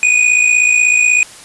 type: tone with amplitude modulation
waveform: square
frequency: 2473 Hz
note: D#7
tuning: 11 cents flat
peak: -6 dBFS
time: 0.03-1.23 s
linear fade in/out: 0 ms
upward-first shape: sine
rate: 56.3 Hz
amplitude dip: 65%
effects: white hiss -36 dBFS RMS until 1.44 s + resampled to 24000 Hz